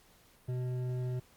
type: tone with hard clipping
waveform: triangle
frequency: 125.7 Hz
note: B2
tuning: 31 cents sharp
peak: -34 dBFS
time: 0.48-1.2 s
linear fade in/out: 10 ms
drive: 13 dB
effects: pink hiss -63 dBFS RMS until 1.36 s + Opus 48 kbps